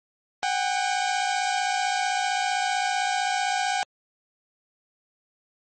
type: tone pair together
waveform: sawtooth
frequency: 745.4 / 801 Hz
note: F#5 / G5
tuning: +13 / +37 cents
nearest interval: minor second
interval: 124 cents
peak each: -22 dBFS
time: 0.43-3.83 s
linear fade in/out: 0 ms
effects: MP3 32 kbps